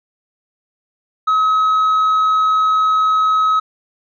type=tone with tanh clipping; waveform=triangle; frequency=1278 Hz; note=D#6; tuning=46 cents sharp; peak=-12 dBFS; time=1.27-3.6 s; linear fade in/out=10 ms; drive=7 dB; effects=none